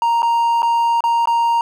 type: tone with dropouts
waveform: triangle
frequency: 932.3 Hz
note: A#5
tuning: in tune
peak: -11 dBFS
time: 0.02-1.61 s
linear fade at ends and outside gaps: 1 ms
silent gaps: 0.221-0.229 / 0.621-0.629 / 1.006-1.039 / 1.256-1.273 s
effects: none